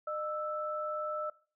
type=tone pair together; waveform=sine; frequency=608.7 / 1318.5 Hz; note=D#5 / E6; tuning=-38 / 0 cents; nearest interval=octave + minor second; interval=1338 cents; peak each=-36 / -36 dBFS; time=0.07-1.3 s; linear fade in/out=5 ms; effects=noise-tail reverb RT60 0.4 s tail -21 dB re dry